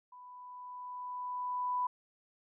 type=tone with level ramp; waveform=sine; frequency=993 Hz; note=B5; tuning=9 cents sharp; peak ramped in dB=-50 to -29 dBFS; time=0.12-1.87 s; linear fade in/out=5 ms; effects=none